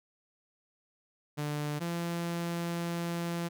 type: tone pair in turn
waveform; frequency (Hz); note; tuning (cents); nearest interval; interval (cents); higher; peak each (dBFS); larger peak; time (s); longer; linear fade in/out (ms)
sawtooth; 148.2 / 170.6; D3 / F3; +16 / -40; major second; 244; second; -28; neither; 1.37-1.8 / 1.8-3.49; second; 20
effects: none